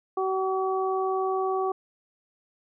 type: harmonic tone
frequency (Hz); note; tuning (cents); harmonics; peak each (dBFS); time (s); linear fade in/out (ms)
379.4; F#4; +43; 1 / 2 / 3; -26 / -29 / -31; 0.17-1.72; 5
effects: none